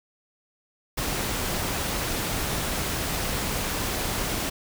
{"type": "noise", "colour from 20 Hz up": "pink", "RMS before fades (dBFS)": -28, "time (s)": [0.97, 4.5], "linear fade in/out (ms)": 10, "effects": []}